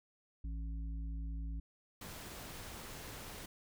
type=harmonic tone; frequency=55.3 Hz; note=A1; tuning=9 cents sharp; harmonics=1 / 3 / 5; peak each=-38 / -51 / -54 dBFS; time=0.44-1.6 s; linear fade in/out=5 ms
type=noise; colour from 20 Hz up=pink; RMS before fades=-48 dBFS; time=2.01-3.46 s; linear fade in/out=5 ms
effects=none